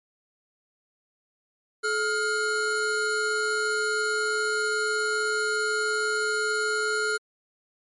square tone pair together, 429.4 / 1413 Hz, A4 / F6, -42 / +20 cents, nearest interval octave + major sixth, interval 2062 cents, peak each -29 / -26 dBFS, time 1.83-7.18 s, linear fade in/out 20 ms, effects MP3 48 kbps

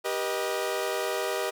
sawtooth chord, G augmented, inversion none, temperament equal with one note detuned, 392 / 482.9 / 622.3 Hz, G4 / B4 / D#5, 0 / -39 / 0 cents, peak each -28 dBFS, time 0.04-1.51 s, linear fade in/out 20 ms, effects none

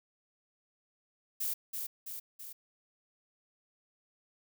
violet noise with echo, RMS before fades -34 dBFS, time 1.4-1.54 s, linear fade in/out 10 ms, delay 330 ms, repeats 3, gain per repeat -4 dB, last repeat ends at 2.53 s, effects none

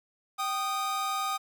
45% pulse tone pair together, 778 / 1235 Hz, G5 / D#6, -13 / -13 cents, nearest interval minor sixth, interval 800 cents, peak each -34 / -30 dBFS, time 0.38-1.38 s, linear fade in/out 20 ms, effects 11-bit

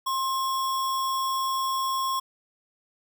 sine tone with sample-and-hold, 1061 Hz, C6, 24 cents sharp, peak -24 dBFS, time 0.06-2.2 s, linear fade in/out 10 ms, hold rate 4410 Hz, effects none

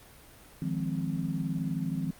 sine chord, F minor seventh, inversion third, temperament equal, 155.56 / 174.61 / 207.7 / 261.6 Hz, Eb3 / F3 / Ab3 / C4, 0 / 0 / 0 / 0 cents, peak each -33 / -33 / -38 / -35 dBFS, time 0.62-2.11 s, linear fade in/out 2 ms, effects pink hiss -53 dBFS RMS until 2.19 s + Opus 32 kbps

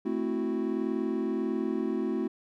triangle chord, F# half-diminished seventh, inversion first, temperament equal, 220 / 261.6 / 329.6 / 370 Hz, A3 / C4 / E4 / F#4, 0 / 0 / 0 / 0 cents, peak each -31 dBFS, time 0.05-2.28 s, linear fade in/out 10 ms, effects none

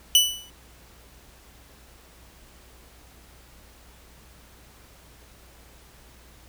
sawtooth tone with exponential decay, 2973 Hz, F#7, 8 cents sharp, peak -8 dBFS, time 0.15-0.5 s, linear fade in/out 1 ms, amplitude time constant 76 ms, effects added 60 Hz sine -53 dBFS peak until 6.48 s + pink hiss -53 dBFS RMS until 6.48 s

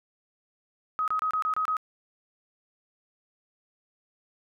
sine tone bursts, 1264 Hz, D#6, 27 cents sharp, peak -24 dBFS, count 7, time 0.99-1.768 s, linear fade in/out 0 ms, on 88 ms, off 27 ms, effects none

